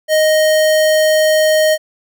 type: tone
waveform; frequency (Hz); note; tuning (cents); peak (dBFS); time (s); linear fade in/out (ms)
square; 622.3; D#5; 0; -10; 0.08-1.78; 50
effects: none